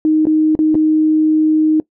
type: tone with dropouts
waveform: sine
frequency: 311.1 Hz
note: D#4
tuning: in tune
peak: -9 dBFS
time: 0.05-1.8 s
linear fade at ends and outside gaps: 1 ms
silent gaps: 0.254-0.269 / 0.552-0.59 / 0.745-0.752 s
effects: noise-tail reverb RT60 0.1 s tail -21 dB re dry